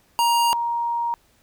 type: tone pair in turn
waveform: square / sine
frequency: 940 / 940 Hz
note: A#5 / A#5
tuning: +14 / +14 cents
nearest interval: unison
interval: 0 cents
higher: neither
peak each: -17 / -21 dBFS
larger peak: first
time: 0.19-0.53 / 0.53-1.14 s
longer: second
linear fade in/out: 0 ms
effects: pink hiss -60 dBFS RMS until 1.42 s